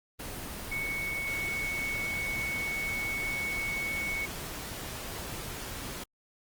sine tone in noise, 2217 Hz, C#7, in tune, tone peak -31 dBFS, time 0.71-4.26 s, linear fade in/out 10 ms, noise pink, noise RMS -39 dBFS, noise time 0.19-6.04 s, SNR +5 dB, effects Opus 24 kbps

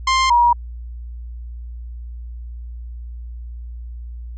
sawtooth / sine tone pair in turn, 1052 / 955.2 Hz, C6 / A#5, +9 / +42 cents, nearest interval major second, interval 167 cents, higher first, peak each -10 dBFS, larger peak neither, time 0.07-0.3 / 0.3-0.53 s, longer neither, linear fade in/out 5 ms, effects added 59 Hz sine -29 dBFS peak until 4.37 s + resampled to 16000 Hz

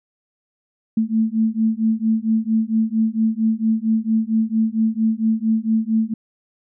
sine beating tone pair, 219.6 / 224 Hz, A3 / A3, -3 / +31 cents, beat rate 4.4 Hz, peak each -19 dBFS, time 0.97-6.14 s, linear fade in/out 5 ms, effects none

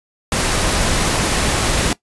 pink noise, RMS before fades -17 dBFS, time 0.32-1.93 s, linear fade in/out 2 ms, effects noise-tail reverb RT60 0.1 s tail -19 dB re dry + resampled to 24000 Hz

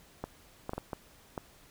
clicks, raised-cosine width 1 ms, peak -21 dBFS, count 6, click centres 0.24 / 0.694 / 0.734 / 0.78 / 0.932 / 1.378 s, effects pink hiss -59 dBFS RMS until 1.7 s

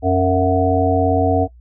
harmonic tone with a mistuned harmonic, 92 Hz, F#2, 9 cents flat, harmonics 1 / 3 / 5 / 7 / 8, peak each -19 / -19 / -19 / -19 / -19 dBFS, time 0.02-1.48 s, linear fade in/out 50 ms, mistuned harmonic 7, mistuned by +39 cents, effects noise-tail reverb RT60 0.1 s tail -21 dB re dry + added 60 Hz sine -41 dBFS peak until 1.6 s

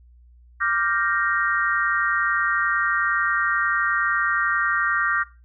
sine chord, G minor seventh, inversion second, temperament equal, 1174.7 / 1396.9 / 1568 / 1864.7 Hz, D6 / F6 / G6 / Bb6, 0 / 0 / 0 / 0 cents, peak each -25 dBFS, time 0.6-5.24 s, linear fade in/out 20 ms, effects noise-tail reverb RT60 0.3 s tail -18 dB re dry + added 60 Hz sine -48 dBFS peak until 5.44 s

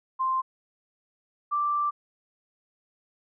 sine tone pair in turn, 1046.5 / 1174.7 Hz, C6 / D6, 0 / 0 cents, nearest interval major second, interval 200 cents, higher second, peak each -23 dBFS, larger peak neither, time 0.19-0.42 / 1.51-1.91 s, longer second, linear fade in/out 20 ms, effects none

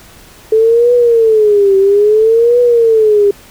sine tone with vibrato, 434.9 Hz, A4, 20 cents flat, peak -5 dBFS, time 0.52-3.31 s, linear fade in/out 5 ms, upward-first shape triangle, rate 0.6 Hz, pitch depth 210 cents each way, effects pink hiss -39 dBFS RMS until 3.5 s

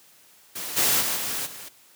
white noise with level steps, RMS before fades -33 / -21 / -26 / -29 / -40 dBFS, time 0.55-1.69 s, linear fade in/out 10 ms, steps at 0.76 / 1 / 1.15 / 1.45 s, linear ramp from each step 20 ms, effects white hiss -55 dBFS RMS until 1.95 s + high-pass 100 Hz 12 dB/octave

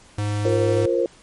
square tone, 103.83 Hz, G#2, in tune, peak -22 dBFS, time 0.18-0.86 s, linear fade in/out 5 ms
sine chord, F suspended fourth, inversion none, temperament equal with one note detuned, 349.2 / 466.2 / 531.5 Hz, F4 / Bb4 / C5, 0 / 0 / +27 cents, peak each -22 dBFS, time 0.45-1.06 s, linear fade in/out 2 ms
effects pink hiss -50 dBFS RMS until 1.22 s + MP3 48 kbps

